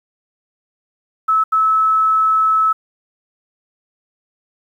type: tone bursts at uneven times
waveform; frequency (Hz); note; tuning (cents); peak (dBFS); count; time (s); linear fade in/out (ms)
sine; 1300; E6; -24; -11; 2; 1.28-1.44 / 1.52-2.73; 10
effects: 8-bit